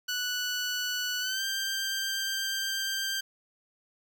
15% pulse tone with pitch glide, 1480 to 1577.1 Hz, F#6 to G6, 0 to +10 cents, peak -23 dBFS, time 0.08-3.21 s, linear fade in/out 10 ms, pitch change +110 cents, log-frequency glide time 1.2-1.43 s, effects 10-bit

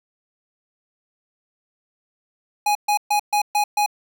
square tone bursts, 830.6 Hz, G#5, in tune, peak -17 dBFS, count 6, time 2.66-3.862 s, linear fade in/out 5 ms, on 92 ms, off 130 ms, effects none

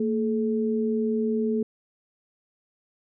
sine tone pair together, 226.9 / 428.7 Hz, A#3 / A4, -47 / -45 cents, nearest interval major seventh, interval 1102 cents, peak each -24 / -26 dBFS, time 0-1.63 s, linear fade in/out 5 ms, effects none

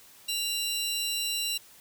sawtooth tone pair together, 2794 / 3960 Hz, F7 / B7, 0 / +4 cents, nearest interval tritone, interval 604 cents, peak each -28 dBFS, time 0.28-1.58 s, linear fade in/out 10 ms, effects white hiss -54 dBFS RMS until 1.8 s

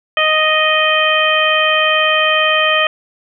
harmonic tone, 622.3 Hz, D#5, in tune, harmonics 1 / 2 / 3 / 4 / 5, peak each -17 / -17 / -17 / -17 / -17 dBFS, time 0.17-2.87 s, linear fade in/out 2 ms, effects none

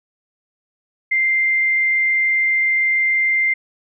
sine tone with frequency modulation, 2093 Hz, C7, in tune, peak -14 dBFS, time 1.11-3.54 s, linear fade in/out 10 ms, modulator 26.9 Hz, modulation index 0.24, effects none

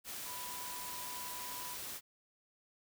sine tone in noise, 987.8 Hz, B5, in tune, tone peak -47 dBFS, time 0.24-1.77 s, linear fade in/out 50 ms, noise white, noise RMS -44 dBFS, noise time 0.04-2.01 s, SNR -6 dB, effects none

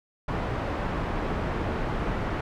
pink low-pass noise, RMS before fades -29 dBFS, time 0.28-2.41 s, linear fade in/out 5 ms, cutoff 1500 Hz, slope 12 dB/octave, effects none

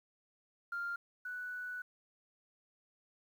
sine tone pair in turn, 1396.9 / 1482.2 Hz, F6 / F#6, 0 / +3 cents, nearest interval minor second, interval 103 cents, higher second, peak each -35 / -39 dBFS, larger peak first, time 0.72-0.96 / 1.25-1.82 s, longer second, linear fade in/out 5 ms, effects tanh soft clip ceiling -32 dBFS + 11-bit

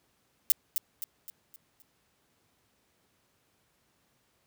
violet noise with echo, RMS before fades -21 dBFS, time 0.5-0.52 s, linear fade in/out 0 ms, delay 260 ms, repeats 5, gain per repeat -7 dB, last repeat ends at 1.82 s, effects pink hiss -71 dBFS RMS until 4.46 s + high-pass 80 Hz 12 dB/octave

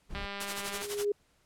brown noise, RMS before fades -40 dBFS, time 0.09-0.27 s, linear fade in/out 20 ms
click train, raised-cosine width 0.3 ms, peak -23 dBFS, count 135, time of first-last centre 0.15-0.82 s, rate 200 Hz
white noise with tremolo, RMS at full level -35 dBFS, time 0.4-1.05 s, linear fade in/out 5 ms, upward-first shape sine, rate 12 Hz, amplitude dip 75%
sine tone with exponential growth, 410.3 Hz, G#4, 21 cents flat, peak -24 dBFS, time 0.43-1.12 s, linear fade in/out 5 ms, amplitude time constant 150 ms
effects pink hiss -69 dBFS RMS until 1.45 s + low-pass 11000 Hz 12 dB/octave

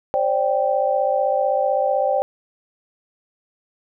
sine chord, C suspended second, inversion none, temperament equal with one note detuned, 531.5 / 587.3 / 784 Hz, C5 / D5 / G5, +27 / 0 / 0 cents, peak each -21 dBFS, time 0.14-2.22 s, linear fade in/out 0 ms, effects none

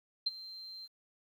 sine tone with ADSR envelope, 4142 Hz, C8, 18 cents flat, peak -26 dBFS, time 0.26-0.88 s, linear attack 9 ms, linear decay 26 ms, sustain -18 dB, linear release 34 ms, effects 11-bit

